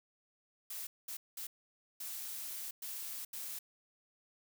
blue noise bursts at uneven times, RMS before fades -43 dBFS, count 6, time 0.7-0.87 / 1.08-1.17 / 1.37-1.47 / 2-2.71 / 2.82-3.25 / 3.33-3.59 s, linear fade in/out 5 ms, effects none

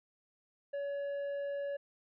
sine tone with tanh clipping, 565 Hz, C#5, 33 cents sharp, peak -36 dBFS, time 0.73-1.77 s, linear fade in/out 10 ms, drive 6 dB, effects none

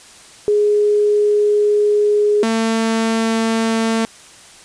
sine / sawtooth tone pair in turn, 416.4 / 225.1 Hz, G#4 / A3, +5 / +40 cents, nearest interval major seventh, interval 1065 cents, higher first, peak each -11 dBFS, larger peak neither, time 0.48-2.43 / 2.43-4.05 s, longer first, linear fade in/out 0 ms, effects white hiss -42 dBFS RMS until 4.64 s + resampled to 22050 Hz

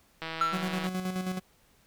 click train, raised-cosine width 0.3 ms, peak -20 dBFS, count 106, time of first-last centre 0.22-0.868 s, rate 162 Hz
triangle tone with exponential decay, 1345 Hz, E6, 34 cents sharp, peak -19 dBFS, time 0.41-0.8 s, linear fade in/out 2 ms, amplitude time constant 84 ms
40% pulse tone with tremolo, 184.8 Hz, F#3, 2 cents flat, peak -28 dBFS, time 0.52-1.4 s, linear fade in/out 20 ms, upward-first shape square, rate 9.4 Hz, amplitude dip 50%
effects pink hiss -64 dBFS RMS until 1.86 s

